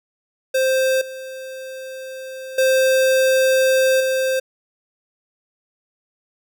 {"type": "tone with level steps", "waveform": "square", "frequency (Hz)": 524, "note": "C5", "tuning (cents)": 2, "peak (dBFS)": [-16, -31, -14, -18], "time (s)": [0.54, 4.4], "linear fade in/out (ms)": 10, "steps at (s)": [1.01, 2.58, 4], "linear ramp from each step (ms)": 5, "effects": []}